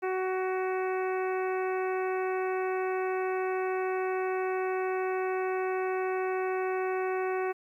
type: harmonic tone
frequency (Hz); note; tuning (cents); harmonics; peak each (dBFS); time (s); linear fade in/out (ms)
373.9; F#4; +18; 1 / 2 / 3 / 4 / 5 / 6 / 7; -29 / -35 / -39 / -41 / -43 / -45 / -46; 0.02-7.53; 20
effects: 11-bit